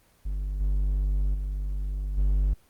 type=tone with level steps; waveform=triangle; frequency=49 Hz; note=G1; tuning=in tune; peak=-25 / -20 / -25 / -18 dBFS; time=0.25-2.54 s; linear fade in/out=10 ms; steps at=0.6 / 1.34 / 2.17 s; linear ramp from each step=10 ms; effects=pink hiss -62 dBFS RMS until 2.69 s + Opus 24 kbps